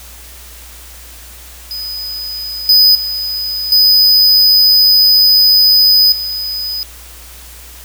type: tone with level steps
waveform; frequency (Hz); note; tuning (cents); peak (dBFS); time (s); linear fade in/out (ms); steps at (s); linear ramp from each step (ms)
square; 4997; D#8; +7; -21 / -5 / -17 / -6 / -18; 1.71-6.83; 0; 2.69 / 2.95 / 3.72 / 6.12; 2
effects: added 60 Hz sine -36 dBFS peak until 7.84 s + white hiss -36 dBFS RMS until 7.84 s